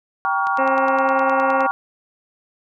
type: chord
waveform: sine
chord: G half-diminished seventh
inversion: none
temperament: just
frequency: 784 / 940.8 / 1128.9 / 1411.2 Hz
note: G5 / Bb5 / Db6 / F6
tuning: 0 / +16 / +31 / +18 cents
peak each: -22 / -25 / -22 / -23 dBFS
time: 0.25-1.71 s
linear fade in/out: 0 ms
type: click train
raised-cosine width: 0.2 ms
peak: -18 dBFS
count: 12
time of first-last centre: 0.47-1.606 s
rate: 9.68 Hz
type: harmonic tone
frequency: 267.4 Hz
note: C4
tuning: 38 cents sharp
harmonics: 1 / 2 / 3 / 4 / 5 / 6 / 7 / 8 / 9 / 10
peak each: -26 / -20 / -26 / -31 / -36 / -40 / -35 / -38 / -44 / -37 dBFS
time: 0.58-1.67 s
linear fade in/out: 10 ms
effects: none